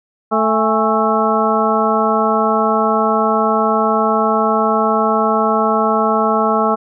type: harmonic tone with a mistuned harmonic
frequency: 220 Hz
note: A3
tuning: in tune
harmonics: 1 / 2 / 3 / 4 / 5 / 6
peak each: -19 / -19 / -19 / -19 / -19 / -19 dBFS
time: 0.31-6.76 s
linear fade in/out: 20 ms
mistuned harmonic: 4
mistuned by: -97 cents
effects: none